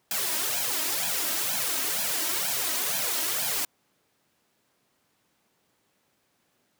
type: noise with flanger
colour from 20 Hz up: white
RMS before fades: -28 dBFS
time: 0.11-3.65 s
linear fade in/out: 2 ms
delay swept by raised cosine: 1.2 to 3.2 ms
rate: 2.1 Hz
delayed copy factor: +0.85
effects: pink hiss -70 dBFS RMS until 6.79 s + high-pass 150 Hz 12 dB/octave